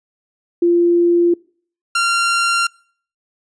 sine / sawtooth tone pair in turn, 345.3 / 1381.2 Hz, F4 / F6, -20 / -20 cents, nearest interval 2 octaves, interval 2400 cents, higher second, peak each -10 dBFS, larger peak neither, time 0.62-1.34 / 1.95-2.67 s, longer neither, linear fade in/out 5 ms, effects noise-tail reverb RT60 0.5 s tail -25 dB re dry + resampled to 22050 Hz

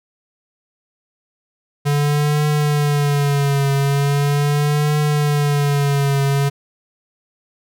square tone with vibrato, 144.1 Hz, D3, 33 cents flat, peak -15 dBFS, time 1.85-6.5 s, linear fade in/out 20 ms, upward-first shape triangle, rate 0.4 Hz, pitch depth 68 cents each way, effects none

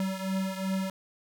square beating tone pair, 190 / 192.7 Hz, F#3 / G3, +46 / -29 cents, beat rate 2.7 Hz, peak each -31 / -35 dBFS, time 0-0.9 s, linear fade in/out 2 ms, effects none

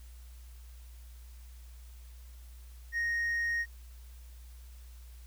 triangle tone with hard clipping, 1864.7 Hz, A#6, in tune, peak -28 dBFS, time 2.92-3.66 s, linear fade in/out 50 ms, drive 1 dB, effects added 60 Hz sine -47 dBFS peak until 5.26 s + white hiss -62 dBFS RMS until 5.26 s

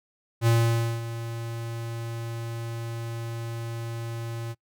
square tone with ADSR envelope, 115.7 Hz, A#2, 13 cents flat, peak -18 dBFS, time 0.41-4.55 s, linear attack 58 ms, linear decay 540 ms, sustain -14 dB, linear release 40 ms, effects noise-tail reverb RT60 0.1 s tail -25 dB re dry

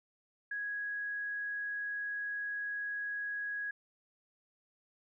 sine tone, 1661.2 Hz, G#6, in tune, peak -35 dBFS, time 0.51-3.71 s, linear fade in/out 5 ms, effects none

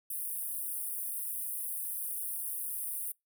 pink high-pass noise, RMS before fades -37 dBFS, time 0.1-3.12 s, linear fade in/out 5 ms, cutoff 9100 Hz, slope 96 dB/octave, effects noise-tail reverb RT60 0.2 s tail -26 dB re dry

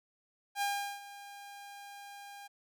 sawtooth tone with ADSR envelope, 806 Hz, G5, 48 cents sharp, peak -26 dBFS, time 0.55-2.48 s, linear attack 66 ms, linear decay 380 ms, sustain -17 dB, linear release 16 ms, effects none

